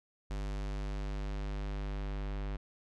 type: tone with low-pass filter sweep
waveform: square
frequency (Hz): 49.84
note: G1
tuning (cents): +29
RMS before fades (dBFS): -37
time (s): 0.3-2.57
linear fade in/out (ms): 10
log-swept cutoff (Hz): 7300 to 3200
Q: 0.81
effects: none